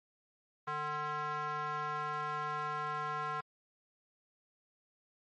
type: tone with band-pass filter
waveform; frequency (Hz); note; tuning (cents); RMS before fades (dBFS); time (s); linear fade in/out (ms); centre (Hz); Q
square; 150; D3; +37; -37; 0.67-3.41; 10; 1200; 3.9
effects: MP3 32 kbps